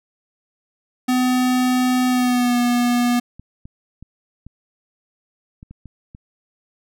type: tone with pitch glide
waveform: square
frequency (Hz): 252.4 to 242.5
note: B3 to B3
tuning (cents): +38 to -31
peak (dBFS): -16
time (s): 1.08-3.2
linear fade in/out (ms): 10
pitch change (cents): -69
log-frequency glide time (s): 2.08-2.58
type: clicks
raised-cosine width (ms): 5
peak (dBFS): -26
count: 8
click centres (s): 3.396 / 3.655 / 4.026 / 4.466 / 5.629 / 5.71 / 5.857 / 6.149
effects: none